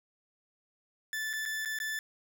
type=tone with dropouts; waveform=40% pulse; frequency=1751 Hz; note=A6; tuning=9 cents flat; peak=-32 dBFS; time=1.13-1.99 s; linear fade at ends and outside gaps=1 ms; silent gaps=1.331-1.335 / 1.454-1.459 / 1.65-1.657 / 1.788-1.801 s; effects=none